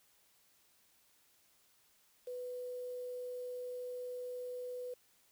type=tone with quantisation; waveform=sine; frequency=496.4 Hz; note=B4; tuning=9 cents sharp; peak=-40 dBFS; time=2.27-4.94 s; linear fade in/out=5 ms; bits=10; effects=white hiss -70 dBFS RMS until 5.31 s